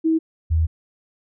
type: tone pair in turn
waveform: sine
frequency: 322 / 80.5 Hz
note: E4 / E2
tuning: -41 / -41 cents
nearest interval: 2 octaves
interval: 2400 cents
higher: first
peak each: -15 dBFS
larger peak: neither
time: 0.04-0.19 / 0.5-0.67 s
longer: second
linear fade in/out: 20 ms
effects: none